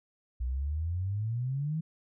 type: exponential sweep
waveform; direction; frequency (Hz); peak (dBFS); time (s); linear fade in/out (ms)
sine; up; 59.4 to 163.5; -29; 0.4-1.81; 10
effects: none